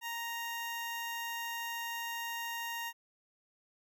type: tone with notch filter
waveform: 10% pulse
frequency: 933 Hz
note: A#5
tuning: 1 cent sharp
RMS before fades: -39 dBFS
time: 0.01-2.93 s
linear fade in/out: 50 ms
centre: 4500 Hz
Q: 1.1
effects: none